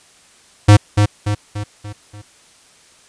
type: tone with echo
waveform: square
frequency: 103.83 Hz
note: G#2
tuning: in tune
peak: -4 dBFS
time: 0.68-0.77 s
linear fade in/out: 10 ms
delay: 290 ms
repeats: 5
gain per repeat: -6 dB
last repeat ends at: 2.22 s
effects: white hiss -49 dBFS RMS until 3.08 s + resampled to 22050 Hz